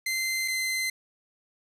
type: tone pair in turn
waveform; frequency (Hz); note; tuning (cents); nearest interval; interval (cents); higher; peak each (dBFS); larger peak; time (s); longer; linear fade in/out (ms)
sawtooth; 2074 / 2064; C7 / C7; -16 / -24; unison; 8; first; -23; neither; 0.06-0.48 / 0.48-0.9; neither; 5
effects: resampled to 32000 Hz + 9-bit